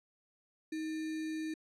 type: tone with sample-and-hold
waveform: sine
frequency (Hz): 314.9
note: D#4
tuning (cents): +21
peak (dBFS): -35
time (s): 0.72-1.54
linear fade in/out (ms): 5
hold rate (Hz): 2100
effects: low-pass 8000 Hz 12 dB/octave